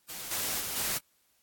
white noise with level steps, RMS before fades -40 / -32 / -35 / -31 dBFS, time 0.08-0.99 s, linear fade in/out 20 ms, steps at 0.31 / 0.6 / 0.76 s, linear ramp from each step 5 ms, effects white hiss -70 dBFS RMS until 1.42 s + AAC 64 kbps

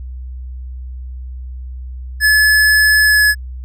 square tone with pitch glide, 1716 to 1703.2 Hz, A6 to G#6, -44 to +43 cents, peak -9 dBFS, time 2.2-3.35 s, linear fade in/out 50 ms, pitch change -13 cents, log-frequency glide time 3.01-3.22 s, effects added 63 Hz sine -25 dBFS peak until 3.64 s

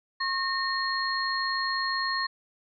sine tone cluster, 1083 / 1834 / 4262 Hz, C#6 / A#6 / C8, -41 / -29 / +31 cents, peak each -30 / -30 / -31 dBFS, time 0.2-2.27 s, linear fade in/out 10 ms, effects none

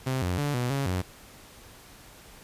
sawtooth tone with pitch steps, 130.7 / 89.8 / 145.1 / 123.1 / 138.3 / 91.6 Hz, C3 / F2 / D3 / B2 / C#3 / F#2, -1 / +49 / -21 / -5 / -4 / -17 cents, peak -22 dBFS, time 0.06-1.02 s, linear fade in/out 10 ms, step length 160 ms, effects pink hiss -50 dBFS RMS until 2.43 s + resampled to 32000 Hz

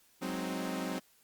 sawtooth chord, Ab dominant seventh, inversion third, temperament equal, 185 / 207.7 / 261.6 / 311.1 Hz, Gb3 / Ab3 / C4 / Eb4, 0 / 0 / 0 / 0 cents, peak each -35 / -39 / -34 / -38 dBFS, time 0.21-1 s, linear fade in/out 20 ms, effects white hiss -66 dBFS RMS until 1.23 s + Opus 48 kbps

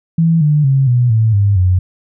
sine tone with pitch steps, 164.8 / 149.39 / 135.41 / 122.75 / 111.27 / 100.86 / 91.43 Hz, E3 / D3 / C#3 / B2 / A2 / G2 / F#2, 0 / +30 / -40 / -10 / +20 / +50 / -20 cents, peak -8 dBFS, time 0.18-1.79 s, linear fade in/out 5 ms, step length 230 ms, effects none

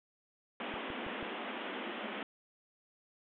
pink band-pass noise, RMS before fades -41 dBFS, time 0.6-2.23 s, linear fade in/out 2 ms, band 200 to 3400 Hz, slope 96 dB/octave
click train, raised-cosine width 2 ms, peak -31 dBFS, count 4, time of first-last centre 0.74-1.228 s, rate 6.15 Hz
effects none

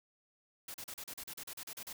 white noise bursts, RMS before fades -45 dBFS, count 13, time 0.68-1.93 s, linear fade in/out 5 ms, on 62 ms, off 37 ms, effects none

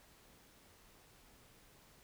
silence, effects pink hiss -64 dBFS RMS until 2.03 s

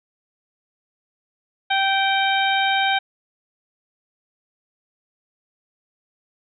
harmonic tone with a mistuned harmonic, 780 Hz, G5, 9 cents flat, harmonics 1 / 2 / 3 / 4 / 5, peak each -20 / -23 / -25 / -26 / -27 dBFS, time 1.7-2.99 s, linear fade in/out 10 ms, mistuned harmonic 5, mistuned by -74 cents, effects none

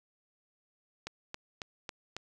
click train, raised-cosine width 0.2 ms, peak -21 dBFS, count 5, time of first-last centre 1.07-2.166 s, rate 3.65 Hz, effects none

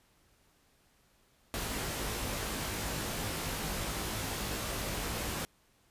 pink noise with comb filter, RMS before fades -36 dBFS, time 1.54-5.45 s, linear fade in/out 0 ms, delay 19 ms, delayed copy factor +0.6, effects pink hiss -68 dBFS RMS until 5.9 s + resampled to 32000 Hz

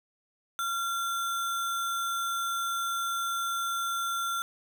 sine tone with sample-and-hold, 1375 Hz, F6, 27 cents flat, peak -28 dBFS, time 0.59-4.42 s, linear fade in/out 0 ms, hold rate 4900 Hz, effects none

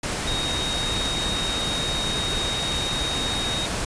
sine tone in noise, 3750 Hz, A#7, 10 cents sharp, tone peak -26 dBFS, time 0.27-3.66 s, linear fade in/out 5 ms, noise pink, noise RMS -27 dBFS, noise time 0.03-3.85 s, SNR -2 dB, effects resampled to 22050 Hz

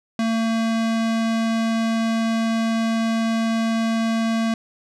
square tone with low-pass filter, 226 Hz, A3, 47 cents sharp, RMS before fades -21 dBFS, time 0.19-4.54 s, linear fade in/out 2 ms, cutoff 6400 Hz, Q 0.71, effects none

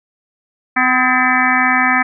harmonic tone with a mistuned harmonic, 253.9 Hz, B3, 48 cents sharp, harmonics 1 / 3 / 4 / 5 / 6 / 7 / 8 / 9, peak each -20 / -19 / -22 / -18 / -21 / -17 / -19 / -20 dBFS, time 0.76-2.03 s, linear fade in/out 10 ms, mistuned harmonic 6, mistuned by +85 cents, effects none

